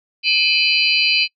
sine tone cluster, 2411 / 2570 / 2995 / 4108 / 4729 Hz, D7 / E7 / F#7 / C8 / D8, +45 / -45 / +20 / -33 / +11 cents, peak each -20 dBFS, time 0.23-1.28 s, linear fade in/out 50 ms, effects noise-tail reverb RT60 0.1 s tail -25 dB re dry

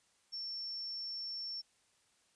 sine tone, 5430 Hz, F8, 50 cents flat, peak -39 dBFS, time 0.32-1.62 s, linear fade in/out 20 ms, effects white hiss -72 dBFS RMS until 2.35 s + resampled to 22050 Hz

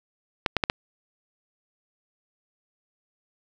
clicks, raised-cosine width 0.3 ms, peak -5 dBFS, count 4, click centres 0.462 / 0.567 / 0.638 / 0.699 s, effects none

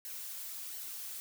blue noise with flanger, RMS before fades -43 dBFS, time 0.05-1.2 s, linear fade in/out 0 ms, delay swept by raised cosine 0.81 to 4.31 ms, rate 1.4 Hz, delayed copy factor -0.5, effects none

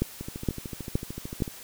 two click trains, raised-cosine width 3 ms, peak -11 / -22 dBFS, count 4 / 18, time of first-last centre 0.02-1.422 / 0.21-1.479 s, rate 2.14 / 13.4 Hz, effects white hiss -45 dBFS RMS until 1.63 s

